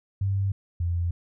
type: tone pair in turn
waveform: sine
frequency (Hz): 98 / 86.2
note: G2 / F2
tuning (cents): 0 / -22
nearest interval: major second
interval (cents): 222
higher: first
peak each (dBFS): -22 / -23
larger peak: first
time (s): 0.21-0.52 / 0.8-1.11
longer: neither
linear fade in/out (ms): 5
effects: none